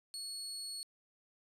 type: tone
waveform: 30% pulse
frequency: 4365 Hz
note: C#8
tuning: 28 cents flat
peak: -38 dBFS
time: 0.14-0.83 s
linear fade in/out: 0 ms
effects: resampled to 32000 Hz + 12-bit